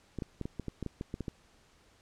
clicks, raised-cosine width 3 ms, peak -23 dBFS, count 12, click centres 0.187 / 0.222 / 0.413 / 0.455 / 0.597 / 0.683 / 0.827 / 0.863 / 1.011 / 1.141 / 1.207 / 1.282 s, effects pink hiss -64 dBFS RMS until 2.01 s + low-pass 8000 Hz 12 dB/octave

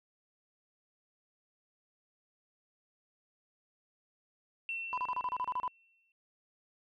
sine tone with exponential decay, 2703 Hz, E7, 43 cents sharp, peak -33 dBFS, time 4.69-6.12 s, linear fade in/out 1 ms, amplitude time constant 310 ms
sine tone bursts, 1000 Hz, B5, 21 cents sharp, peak -30 dBFS, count 10, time 4.93-5.678 s, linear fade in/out 0 ms, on 46 ms, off 32 ms
effects tanh soft clip ceiling -26 dBFS

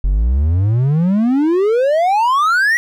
triangle exponential sweep, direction up, 43.39 to 1950 Hz, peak -9 dBFS, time 0.04-2.77 s, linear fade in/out 0 ms, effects none

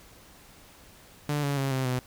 sawtooth tone with pitch steps, 147.1 / 141.68 / 136.46 / 131.43 / 126.59 Hz, D3 / C#3 / C#3 / C3 / B2, +3 / +38 / -27 / +8 / +43 cents, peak -22 dBFS, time 1.29-1.99 s, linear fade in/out 2 ms, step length 140 ms, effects pink hiss -53 dBFS RMS until 2.06 s

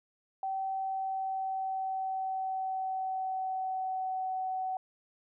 sine tone with pitch glide, 769 to 752.3 Hz, G5 to F#5, -33 to +29 cents, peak -31 dBFS, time 0.43-4.77 s, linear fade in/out 2 ms, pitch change -38 cents, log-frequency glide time 0.7-4.32 s, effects none

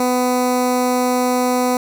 15% pulse tone with notch filter, 250 Hz, B3, 21 cents sharp, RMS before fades -17 dBFS, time 0-1.77 s, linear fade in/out 2 ms, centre 3000 Hz, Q 1.1, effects none

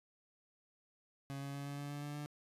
30% pulse tone with pitch steps, 138.59 / 139.8 / 141.01 / 142.24 / 143.48 / 144.73 / 145.99 / 147.26 Hz, C#3 / C#3 / C#3 / C#3 / D3 / D3 / D3 / D3, 0 / +15 / +30 / +45 / -40 / -25 / -10 / +5 cents, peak -39 dBFS, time 1.3-2.26 s, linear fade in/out 0 ms, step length 120 ms, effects resampled to 32000 Hz

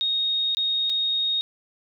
sine tone with dropouts, 3729 Hz, A#7, in tune, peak -21 dBFS, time 0.01-1.41 s, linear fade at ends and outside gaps 0 ms, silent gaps 0.548-0.57 / 0.896-0.9 s, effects none

